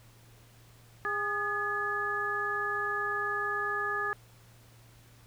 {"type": "harmonic tone with a mistuned harmonic", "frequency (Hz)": 409.5, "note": "G#4", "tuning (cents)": -24, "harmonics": [1, 2, 3, 4], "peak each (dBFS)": [-38, -41, -33, -32], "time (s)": [1.05, 4.13], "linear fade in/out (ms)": 0, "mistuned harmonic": 4, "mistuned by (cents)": 64, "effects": ["added 116 Hz sine -56 dBFS peak until 5.26 s", "pink hiss -60 dBFS RMS until 5.26 s"]}